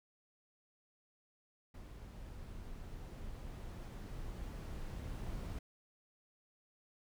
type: noise with level ramp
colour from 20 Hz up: brown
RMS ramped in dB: -50 to -42 dBFS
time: 1.74-5.59 s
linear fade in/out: 5 ms
effects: none